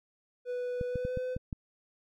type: tone with pitch glide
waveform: triangle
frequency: 493.9 to 506.9 Hz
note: B4 to B4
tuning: 0 to +45 cents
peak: -30 dBFS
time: 0.45-1.38 s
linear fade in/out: 50 ms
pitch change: +45 cents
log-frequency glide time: 0.88-1.17 s
type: clicks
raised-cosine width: 5 ms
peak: -23 dBFS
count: 6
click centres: 0.812 / 0.957 / 1.051 / 1.173 / 1.365 / 1.528 s
effects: none